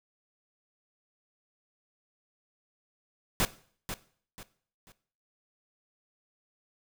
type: noise with echo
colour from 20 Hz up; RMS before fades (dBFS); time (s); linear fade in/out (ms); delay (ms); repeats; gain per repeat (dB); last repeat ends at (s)
pink; -26; 3.4-3.45; 0; 490; 3; -10; 4.92
effects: noise-tail reverb RT60 0.5 s tail -17 dB re dry